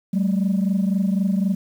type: tone pair together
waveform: sine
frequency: 189.97 / 213.9 Hz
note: F#3 / A3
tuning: +46 / -49 cents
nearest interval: major second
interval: 205 cents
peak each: -17 / -21 dBFS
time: 0.13-1.55 s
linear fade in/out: 10 ms
effects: tanh soft clip ceiling -14 dBFS + 8-bit